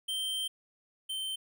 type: tone pair in turn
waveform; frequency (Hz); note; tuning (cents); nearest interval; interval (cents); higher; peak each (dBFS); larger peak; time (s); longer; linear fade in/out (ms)
square; 3133 / 3106; G7 / G7; -2 / -17; unison; 15; first; -32 / -34; first; 0.08-0.48 / 1.09-1.36; first; 10
effects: none